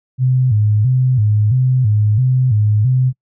sine tone with vibrato, 116.54 Hz, A#2, in tune, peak -10 dBFS, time 0.18-3.13 s, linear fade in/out 50 ms, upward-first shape square, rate 1.5 Hz, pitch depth 170 cents each way, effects noise-tail reverb RT60 0.1 s tail -26 dB re dry

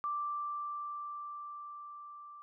sine tone with level ramp, 1174.7 Hz, D6, in tune, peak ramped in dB -32 to -48 dBFS, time 0.04-2.42 s, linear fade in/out 0 ms, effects none

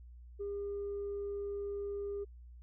sine tone, 403.6 Hz, G#4, 49 cents flat, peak -35 dBFS, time 0.39-2.25 s, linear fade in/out 20 ms, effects tanh soft clip ceiling -33 dBFS + added 60 Hz sine -50 dBFS peak until 2.62 s

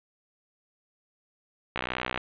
click train, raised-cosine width 0.3 ms, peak -12 dBFS, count 27, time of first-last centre 1.76-2.176 s, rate 62.5 Hz, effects resampled to 8000 Hz + 7-bit

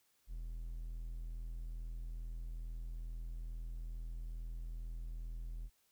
triangle tone, 41.16 Hz, E1, 2 cents flat, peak -39 dBFS, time 0.27-5.7 s, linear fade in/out 50 ms, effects white hiss -75 dBFS RMS until 5.91 s

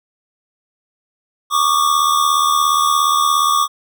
square tone pair together, 1123 / 1200.1 Hz, C#6 / D6, +22 / +37 cents, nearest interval minor second, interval 115 cents, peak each -16 dBFS, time 1.5-3.68 s, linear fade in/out 50 ms, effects none

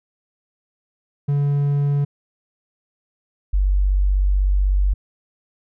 triangle / sine tone pair in turn, 142.9 / 48.05 Hz, D3 / G1, -47 / -34 cents, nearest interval octave + perfect fifth, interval 1887 cents, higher first, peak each -14 dBFS, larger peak neither, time 1.28-2.05 / 3.53-4.94 s, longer second, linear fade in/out 10 ms, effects none

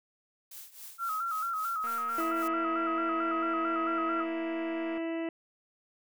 blue noise with tremolo, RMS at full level -44 dBFS, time 0.51-2.48 s, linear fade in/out 5 ms, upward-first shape triangle, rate 3.7 Hz, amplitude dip 85%
sine tone with vibrato, 1318.5 Hz, E6, in tune, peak -30 dBFS, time 0.98-4.26 s, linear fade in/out 50 ms, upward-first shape square, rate 4.5 Hz, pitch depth 62 cents each way
click train, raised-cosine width 0.5 ms, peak -32 dBFS, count 735, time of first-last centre 1.84-4.977 s, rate 234 Hz
harmonic tone, 329.6 Hz, E4, in tune, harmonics 1 / 2 / 3 / 4 / 5 / 6 / 7 / 8 / 9, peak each -32 / -38 / -49 / -52 / -55 / -46 / -58 / -49 / -56 dBFS, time 2.18-5.29 s, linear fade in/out 2 ms
effects none

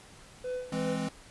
triangle tone with tremolo, 502 Hz, B4, 28 cents sharp, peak -29 dBFS, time 0.44-1.08 s, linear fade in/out 5 ms, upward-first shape sine, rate 2.9 Hz, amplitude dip 80%
square chord, E augmented, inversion none, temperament equal, 164.81 / 207.7 / 261.6 Hz, E3 / G#3 / B#3, 0 / 0 / 0 cents, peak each -36 dBFS, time 0.72-1.09 s, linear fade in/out 5 ms
effects pink hiss -53 dBFS RMS until 1.3 s + resampled to 24000 Hz

